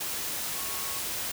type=tone in noise; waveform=sine; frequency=1100 Hz; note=C#6; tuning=14 cents flat; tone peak=-44 dBFS; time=0.55-1 s; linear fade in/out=10 ms; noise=white; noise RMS=-33 dBFS; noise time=0-1.32 s; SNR=-14 dB; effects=none

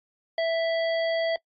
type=harmonic tone; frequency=659.3 Hz; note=E5; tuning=in tune; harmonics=1 / 3 / 5 / 7; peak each=-23 / -33 / -37 / -40 dBFS; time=0.38-1.36 s; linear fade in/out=2 ms; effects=noise-tail reverb RT60 0.1 s tail -23 dB re dry + AAC 48 kbps

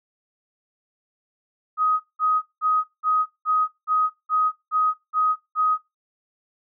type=tone bursts; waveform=sine; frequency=1256 Hz; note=D#6; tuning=16 cents sharp; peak=-17 dBFS; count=10; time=1.77-5.78 s; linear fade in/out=50 ms; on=230 ms; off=190 ms; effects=noise-tail reverb RT60 0.2 s tail -17 dB re dry

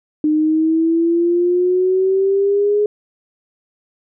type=exponential sweep; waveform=sine; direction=up; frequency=303.2 to 419.1 Hz; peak=-12 dBFS; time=0.24-2.86 s; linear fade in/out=2 ms; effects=none

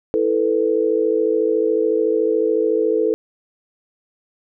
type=chord; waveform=sine; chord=E suspended fourth; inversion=none; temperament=equal with one note detuned; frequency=326.6 / 440 / 493.9 Hz; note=E4 / A4 / B4; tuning=-16 / 0 / 0 cents; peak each=-22 / -17 / -21 dBFS; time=0.14-3.14 s; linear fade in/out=0 ms; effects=none

